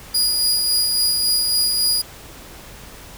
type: tone with tremolo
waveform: sawtooth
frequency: 4888 Hz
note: D#8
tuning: 32 cents flat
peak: -12 dBFS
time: 0.14-2.02 s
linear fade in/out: 10 ms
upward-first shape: sine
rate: 3.6 Hz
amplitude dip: 30%
effects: added 50 Hz sine -46 dBFS peak until 3.17 s + pink hiss -40 dBFS RMS until 3.17 s